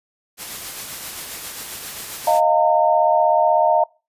white noise with tremolo, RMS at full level -30 dBFS, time 0.37-2.41 s, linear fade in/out 50 ms, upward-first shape sine, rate 7.5 Hz, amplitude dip 30%
sine chord, Eb suspended second, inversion none, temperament equal with one note detuned, 622.3 / 698.5 / 911 Hz, Eb5 / F5 / Bb5, 0 / 0 / -40 cents, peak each -17 dBFS, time 2.27-3.84 s, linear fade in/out 5 ms
effects noise-tail reverb RT60 0.3 s tail -25 dB re dry + resampled to 32000 Hz

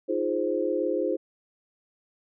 sine chord, F minor seventh, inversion third, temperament equal, 311.1 / 349.2 / 415.3 / 523.3 Hz, Eb4 / F4 / Ab4 / C5, 0 / 0 / 0 / 0 cents, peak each -31 / -29 / -30 / -28 dBFS, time 0.08-1.17 s, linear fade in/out 20 ms, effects none

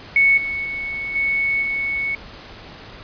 sine tone with level steps, 2213 Hz, C#7, 3 cents flat, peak -11 / -22 / -24 / -17 / -20 dBFS, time 0.16-2.15 s, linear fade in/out 2 ms, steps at 0.37 / 0.64 / 1.15 / 1.62 s, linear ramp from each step 10 ms, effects pink hiss -39 dBFS RMS until 3.03 s + resampled to 11025 Hz

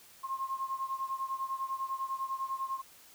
sine beating tone pair, 1065 / 1075 Hz, C6 / C6, +30 / +47 cents, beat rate 10 Hz, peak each -35 / -38 dBFS, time 0.23-2.82 s, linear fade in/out 20 ms, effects white hiss -57 dBFS RMS until 3.14 s

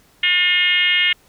sine tone with frequency modulation, 2500 Hz, D#7, 8 cents sharp, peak -13 dBFS, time 0.23-1.13 s, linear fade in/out 5 ms, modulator 355 Hz, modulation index 2, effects pink hiss -54 dBFS RMS until 1.28 s

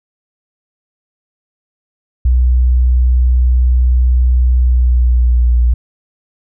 sine tone with pitch glide, 62.1 to 59.81 Hz, B1 to A#1, +10 to +45 cents, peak -7 dBFS, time 2.25-5.74 s, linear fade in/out 5 ms, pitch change -65 cents, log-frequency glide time 4.59-5.58 s, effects none

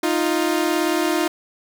sawtooth tone pair together, 311.1 / 349.2 Hz, D#4 / F4, 0 / 0 cents, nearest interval major second, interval 200 cents, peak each -17 dBFS, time 0.03-1.28 s, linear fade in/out 5 ms, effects none

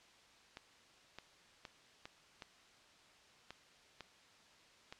clicks, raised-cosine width 0.2 ms, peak -30 dBFS, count 8, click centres 0.571 / 1.186 / 1.652 / 2.055 / 2.422 / 3.506 / 4.007 / 4.925 s, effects white hiss -64 dBFS RMS until 4.99 s + low-pass 5000 Hz 12 dB/octave

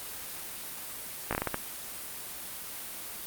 slowing click train, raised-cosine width 0.5 ms, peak -13 dBFS, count 7, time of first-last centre 1.31-1.544 s, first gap 17 ms, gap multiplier 1.33, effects white hiss -40 dBFS RMS until 3.26 s + Opus 32 kbps

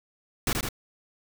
pink noise with echo, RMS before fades -25 dBFS, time 0.47-0.53 s, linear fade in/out 2 ms, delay 79 ms, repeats 2, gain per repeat -3 dB, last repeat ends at 0.688 s, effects none

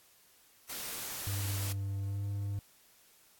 white noise, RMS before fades -40 dBFS, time 0.69-1.73 s, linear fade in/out 10 ms
triangle tone with pitch glide, 98.6 to 100.44 Hz, G2 to G2, +11 to +43 cents, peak -31 dBFS, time 1.27-2.59 s, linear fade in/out 0 ms, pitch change +32 cents, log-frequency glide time 2.05-2.23 s
effects white hiss -63 dBFS RMS until 3.39 s + AAC 64 kbps

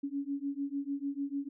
sine beating tone pair, 277.2 / 283.9 Hz, C#4 / C#4, 0 / +41 cents, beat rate 6.7 Hz, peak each -36 / -36 dBFS, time 0.03-1.49 s, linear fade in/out 10 ms, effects none

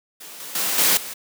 white noise with level steps, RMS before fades -39 / -35 / -23 / -17 / -33 dBFS, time 0.2-1.14 s, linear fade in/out 10 ms, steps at 0.4 / 0.55 / 0.78 / 0.97 s, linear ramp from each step 2 ms, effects high-pass 200 Hz 12 dB/octave

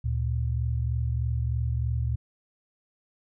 sine tone pair together, 73.4 / 116.61 Hz, D2 / A#2, 0 / +1 cents, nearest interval minor sixth, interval 801 cents, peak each -27 dBFS, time 0.04-2.16 s, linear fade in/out 10 ms, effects none

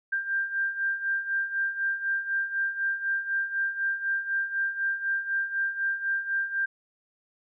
sine beating tone pair, 1584 / 1588 Hz, G6 / G6, +18 / +22 cents, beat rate 4 Hz, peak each -32 / -27 dBFS, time 0.12-6.66 s, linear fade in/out 10 ms, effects none

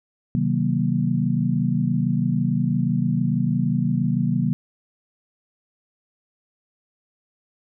sine chord, C half-diminished seventh, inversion none, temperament just, 130.81 / 156.98 / 188.37 / 235.5 Hz, C3 / Eb3 / Gb3 / Bb3, 0 / +16 / +31 / +18 cents, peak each -24 dBFS, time 0.35-4.53 s, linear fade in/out 0 ms, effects none

